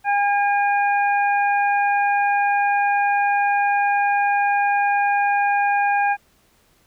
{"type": "harmonic tone", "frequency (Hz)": 811, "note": "G#5", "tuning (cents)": -41, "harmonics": [1, 2, 3], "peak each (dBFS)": [-17, -23, -27], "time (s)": [0.04, 6.17], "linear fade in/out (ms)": 50, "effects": ["pink hiss -59 dBFS RMS until 6.86 s"]}